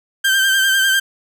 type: tone with vibrato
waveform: 30% pulse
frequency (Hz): 1568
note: G6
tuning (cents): 0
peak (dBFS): -10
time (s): 0.24-1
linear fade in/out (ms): 10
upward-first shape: sine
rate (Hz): 10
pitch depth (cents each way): 34
effects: none